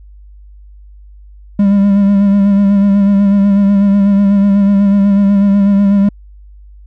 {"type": "tone with vibrato", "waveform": "triangle", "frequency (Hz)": 200, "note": "G3", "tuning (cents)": 35, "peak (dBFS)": -4, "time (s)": [1.59, 6.09], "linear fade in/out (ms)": 5, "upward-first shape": "sine", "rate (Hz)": 8.1, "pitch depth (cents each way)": 32, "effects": ["added 50 Hz sine -34 dBFS peak until 6.86 s"]}